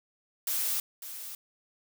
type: noise with echo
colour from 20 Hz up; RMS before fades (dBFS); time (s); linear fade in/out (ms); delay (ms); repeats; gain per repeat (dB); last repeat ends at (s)
blue; -30; 0.47-0.8; 2; 550; 1; -11; 1.35
effects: none